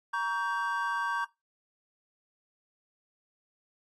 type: chord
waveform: triangle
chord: G diminished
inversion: first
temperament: just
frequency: 940.8 / 1128.9 / 1568 Hz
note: Bb5 / Db6 / G6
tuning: +16 / +31 / 0 cents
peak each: -31 dBFS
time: 0.13-1.25 s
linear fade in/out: 10 ms
effects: noise-tail reverb RT60 0.2 s tail -18 dB re dry + AAC 48 kbps